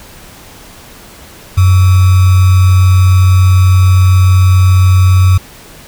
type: tone with sample-and-hold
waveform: sine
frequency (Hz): 92.7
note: F#2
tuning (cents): +4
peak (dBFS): -3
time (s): 1.57-5.38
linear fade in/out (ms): 10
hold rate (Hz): 1225
effects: pink hiss -35 dBFS RMS until 5.87 s